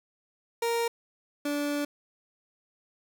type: tone pair in turn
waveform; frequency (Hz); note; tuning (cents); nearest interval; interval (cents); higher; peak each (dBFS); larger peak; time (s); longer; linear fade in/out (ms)
30% pulse; 466.2 / 290.3; A#4 / D4; 0 / -20; minor sixth; 820; first; -23 / -25; first; 0.62-0.88 / 1.45-1.85; second; 5
effects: none